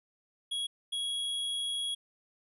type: tone bursts at uneven times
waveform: square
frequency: 3322 Hz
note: G#7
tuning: in tune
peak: -32 dBFS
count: 2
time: 0.51-0.67 / 0.92-1.95 s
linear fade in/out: 10 ms
effects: resampled to 24000 Hz